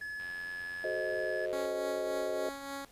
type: tone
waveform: triangle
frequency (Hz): 1707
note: G#6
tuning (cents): +47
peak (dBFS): -36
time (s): 0.01-1.46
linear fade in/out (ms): 5
type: click train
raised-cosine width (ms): 0.3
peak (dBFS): -35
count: 130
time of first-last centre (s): 0.2-1.653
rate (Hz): 88.8
type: chord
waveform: sine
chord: F# diminished seventh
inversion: none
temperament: equal with one note detuned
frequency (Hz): 370 / 433.2 / 523.3 / 622.3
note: F#4 / A4 / C5 / Eb5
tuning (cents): 0 / -27 / 0 / 0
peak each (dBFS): -39 / -40 / -38 / -35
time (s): 0.84-2.49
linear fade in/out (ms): 2
type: tone with tremolo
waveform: 10% pulse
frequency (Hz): 277.2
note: C#4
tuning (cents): 0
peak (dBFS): -29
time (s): 1.53-2.85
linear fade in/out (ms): 0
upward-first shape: triangle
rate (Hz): 3.5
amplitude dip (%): 50
effects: pink hiss -60 dBFS RMS until 2.91 s + resampled to 32000 Hz

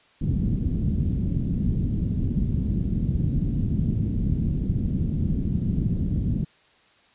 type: low-pass noise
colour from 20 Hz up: white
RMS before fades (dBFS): -24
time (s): 0.21-6.45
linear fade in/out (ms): 10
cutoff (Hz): 210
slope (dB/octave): 24
effects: white hiss -58 dBFS RMS until 7.14 s + resampled to 8000 Hz

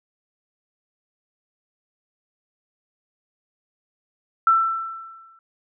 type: tone with exponential decay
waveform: sine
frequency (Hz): 1336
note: E6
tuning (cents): +23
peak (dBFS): -11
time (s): 4.47-5.39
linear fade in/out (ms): 2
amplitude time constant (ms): 200
effects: none

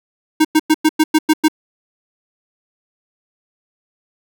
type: tone bursts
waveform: square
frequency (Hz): 311.7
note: D#4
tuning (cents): +3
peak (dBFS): -9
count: 8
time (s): 0.4-1.484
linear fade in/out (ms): 10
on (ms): 48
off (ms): 100
effects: none

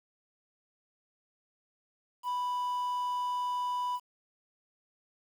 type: tone with quantisation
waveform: triangle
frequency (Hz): 987.8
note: B5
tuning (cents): 0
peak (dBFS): -28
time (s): 2.23-4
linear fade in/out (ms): 50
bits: 9
effects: none

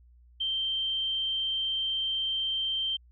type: tone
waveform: sine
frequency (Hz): 3136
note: G7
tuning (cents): 0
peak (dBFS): -27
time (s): 0.4-2.97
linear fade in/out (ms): 10
effects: added 60 Hz sine -54 dBFS peak until 3.11 s

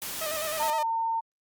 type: noise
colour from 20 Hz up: white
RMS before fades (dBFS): -35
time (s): 0.02-0.7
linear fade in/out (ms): 0
type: tone with vibrato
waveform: sawtooth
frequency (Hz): 622.3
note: D#5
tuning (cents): 0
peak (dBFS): -27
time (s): 0.21-0.83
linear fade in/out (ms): 5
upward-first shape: square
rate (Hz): 9.6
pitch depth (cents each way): 50
type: tone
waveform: sine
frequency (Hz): 908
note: A#5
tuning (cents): -46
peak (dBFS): -25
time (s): 0.59-1.21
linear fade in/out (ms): 20
effects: Opus 48 kbps

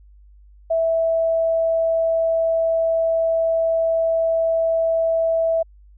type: tone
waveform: sine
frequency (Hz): 656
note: E5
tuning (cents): -9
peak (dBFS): -16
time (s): 0.7-5.63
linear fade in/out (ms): 10
effects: added 50 Hz sine -45 dBFS peak until 5.97 s

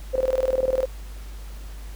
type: tone with tremolo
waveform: sine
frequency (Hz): 521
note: C5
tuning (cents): -7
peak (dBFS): -17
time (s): 0.13-0.86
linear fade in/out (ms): 20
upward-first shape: square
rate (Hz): 20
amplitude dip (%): 80
effects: added 50 Hz sine -34 dBFS peak until 1.95 s + pink hiss -48 dBFS RMS until 1.95 s

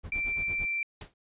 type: noise with tremolo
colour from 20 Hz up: brown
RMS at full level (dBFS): -38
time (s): 0.03-0.66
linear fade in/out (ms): 20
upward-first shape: sine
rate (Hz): 8.8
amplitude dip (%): 95
type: tone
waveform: sine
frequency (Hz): 2349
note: D7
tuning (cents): 0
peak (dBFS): -28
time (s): 0.12-0.83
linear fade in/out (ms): 2
type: noise with exponential decay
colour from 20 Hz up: pink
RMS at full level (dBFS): -37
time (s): 1.01-1.14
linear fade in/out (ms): 5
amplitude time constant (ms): 27
effects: resampled to 8000 Hz

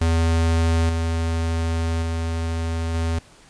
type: tone with level steps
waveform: square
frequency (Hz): 82.41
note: E2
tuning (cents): 0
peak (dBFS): -17 / -21 / -23 / -21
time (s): 0.01-3.19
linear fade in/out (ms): 5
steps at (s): 0.89 / 2.02 / 2.94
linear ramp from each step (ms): 5
effects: pink hiss -50 dBFS RMS until 3.49 s + resampled to 22050 Hz

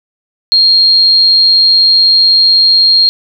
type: tone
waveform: sine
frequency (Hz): 4232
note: C8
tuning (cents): +19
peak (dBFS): -4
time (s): 0.52-3.09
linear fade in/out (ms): 0
effects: none

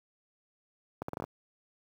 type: accelerating click train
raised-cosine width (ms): 1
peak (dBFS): -21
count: 7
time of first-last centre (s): 1.02-1.24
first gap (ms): 64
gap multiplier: 0.77
effects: high-pass 80 Hz 12 dB/octave + 9-bit

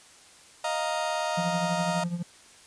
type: chord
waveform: 35% pulse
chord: Eb suspended second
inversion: none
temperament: just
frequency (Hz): 622.3 / 700 / 933.4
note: Eb5 / F5 / Bb5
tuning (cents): 0 / +4 / +2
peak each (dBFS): -29 / -30 / -30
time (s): 0.64-2.04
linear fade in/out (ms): 5
type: tone with tremolo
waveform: triangle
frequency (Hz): 173.4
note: F3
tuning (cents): -12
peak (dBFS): -23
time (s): 1.37-2.23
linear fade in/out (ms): 10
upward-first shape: triangle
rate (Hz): 12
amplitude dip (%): 80
effects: white hiss -53 dBFS RMS until 2.66 s + resampled to 22050 Hz

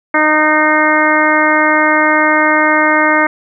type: harmonic tone with a mistuned harmonic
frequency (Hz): 307.4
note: D#4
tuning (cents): -21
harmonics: 1 / 2 / 3 / 4 / 5 / 6 / 7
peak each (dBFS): -16 / -16 / -16 / -16 / -16 / -16 / -16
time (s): 0.14-3.27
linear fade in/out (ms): 5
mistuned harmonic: 7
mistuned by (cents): -15
effects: none

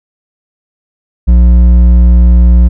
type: tone with hard clipping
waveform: triangle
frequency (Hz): 59.8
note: A#1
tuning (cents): +45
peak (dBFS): -3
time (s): 1.27-2.69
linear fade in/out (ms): 20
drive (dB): 10
effects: none

